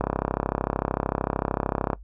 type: click train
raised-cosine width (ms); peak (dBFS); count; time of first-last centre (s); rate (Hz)
1; -9; 65; 0.01-1.932; 33.3
effects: noise-tail reverb RT60 0.1 s tail -18 dB re dry + added 50 Hz sine -41 dBFS peak until 2.03 s